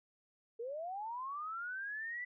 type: linear sweep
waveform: sine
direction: up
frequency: 444.5 to 1994 Hz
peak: -39 dBFS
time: 0.59-2.25 s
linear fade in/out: 10 ms
effects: none